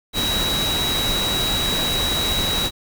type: tone in noise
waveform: sine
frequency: 3867 Hz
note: B7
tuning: 37 cents flat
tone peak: -21 dBFS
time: 0.13-2.71 s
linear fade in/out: 50 ms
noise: pink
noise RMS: -24 dBFS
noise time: 0.13-2.71 s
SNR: 0 dB
effects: none